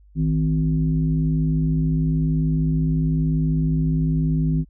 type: tone with frequency modulation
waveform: sine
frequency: 158.2 Hz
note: D#3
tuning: 29 cents sharp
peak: -17 dBFS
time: 0.15-4.65 s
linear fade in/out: 50 ms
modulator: 101 Hz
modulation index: 0.82
effects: added 50 Hz sine -48 dBFS peak until 4.69 s